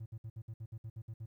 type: tone bursts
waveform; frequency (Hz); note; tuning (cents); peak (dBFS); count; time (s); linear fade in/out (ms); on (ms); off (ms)
triangle; 111.4; A2; +22; -38; 11; 0-1.26; 10; 60; 60
effects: tanh soft clip ceiling -36 dBFS + 13-bit

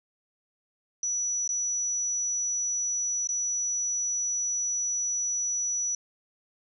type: tone with dropouts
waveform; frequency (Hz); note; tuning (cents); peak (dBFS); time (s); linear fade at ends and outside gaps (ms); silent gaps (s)
sine; 5900; F#8; -6; -26; 1.03-5.95; 2; 1.477-1.49 / 3.273-3.289
effects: none

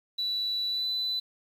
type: tone with pitch glide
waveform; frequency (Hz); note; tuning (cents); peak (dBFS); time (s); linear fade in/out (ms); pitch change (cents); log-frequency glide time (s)
sine; 3951 to 3995; B7 to B7; 0 to +19; -26; 0.18-1.2; 10; +19; 0.69-0.86
effects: tanh soft clip ceiling -24 dBFS + 9-bit

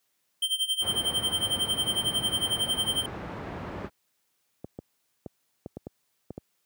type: tone with tremolo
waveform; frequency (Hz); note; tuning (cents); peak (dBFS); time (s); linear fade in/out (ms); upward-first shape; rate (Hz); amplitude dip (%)
square; 3136; G7; 0; -23; 0.42-3.06; 5; sine; 11; 85
type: low-pass noise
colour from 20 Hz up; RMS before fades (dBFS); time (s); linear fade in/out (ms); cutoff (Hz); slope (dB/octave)
pink; -36; 0.8-3.9; 50; 1500; 12
type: clicks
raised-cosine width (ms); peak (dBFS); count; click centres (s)
2; -23; 9; 3.846 / 4.645 / 4.789 / 5.262 / 5.661 / 5.77 / 5.869 / 6.306 / 6.379
effects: white hiss -74 dBFS RMS until 6.65 s + high-pass 80 Hz 12 dB/octave

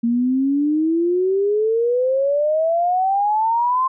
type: exponential sweep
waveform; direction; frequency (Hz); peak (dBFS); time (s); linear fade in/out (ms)
sine; up; 230.2 to 1056; -15; 0.03-3.88; 10
effects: none

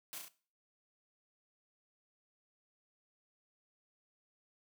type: noise with echo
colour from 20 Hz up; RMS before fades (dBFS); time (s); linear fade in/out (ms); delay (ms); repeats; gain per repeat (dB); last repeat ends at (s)
white; -45; 0.13-0.18; 0; 34; 3; -3; 0.282
effects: noise-tail reverb RT60 0.4 s tail -18 dB re dry + high-pass 200 Hz 12 dB/octave

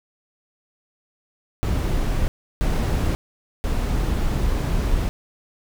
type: noise bursts at uneven times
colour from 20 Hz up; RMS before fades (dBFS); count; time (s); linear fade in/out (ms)
brown; -21; 3; 1.63-2.28 / 2.61-3.15 / 3.64-5.09; 0
effects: none

